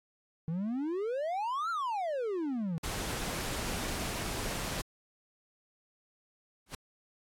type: exponential two-way sweep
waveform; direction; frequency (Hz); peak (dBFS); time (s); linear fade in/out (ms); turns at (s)
triangle; up then down; 155.56 to 1404 to 155.56; -29; 0.48-2.78; 0; 1.7
type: noise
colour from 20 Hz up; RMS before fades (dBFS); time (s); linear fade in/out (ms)
pink; -36; 2.83-4.82; 10
type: noise with exponential growth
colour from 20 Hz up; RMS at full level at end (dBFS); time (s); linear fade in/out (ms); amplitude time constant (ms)
pink; -35; 6.66-6.75; 5; 19
effects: low-pass 12000 Hz 12 dB/octave + AAC 64 kbps